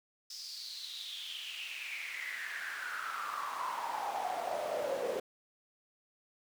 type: noise with high-pass filter sweep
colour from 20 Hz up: brown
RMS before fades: -39 dBFS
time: 0.3-5.2 s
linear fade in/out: 5 ms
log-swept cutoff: 5200 to 480 Hz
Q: 7.6
effects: none